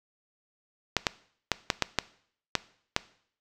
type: clicks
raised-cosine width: 0.2 ms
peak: -5 dBFS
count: 8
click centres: 0.967 / 1.068 / 1.517 / 1.702 / 1.823 / 1.987 / 2.553 / 2.964 s
effects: noise-tail reverb RT60 0.6 s tail -19 dB re dry